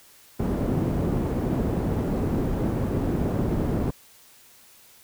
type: low-pass noise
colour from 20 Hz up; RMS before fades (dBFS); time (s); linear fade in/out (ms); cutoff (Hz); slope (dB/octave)
white; -25; 0.39-3.91; 10; 290; 12
effects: white hiss -53 dBFS RMS until 5.03 s